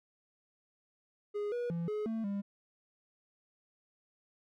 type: tone with pitch steps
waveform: triangle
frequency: 413.6 / 482.8 / 169 / 423.2 / 223.9 / 200.3 Hz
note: G#4 / B4 / E3 / G#4 / A3 / G3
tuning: -7 / -39 / +43 / +33 / +30 / +38 cents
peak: -31 dBFS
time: 1.34-2.42 s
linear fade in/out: 20 ms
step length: 180 ms
effects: none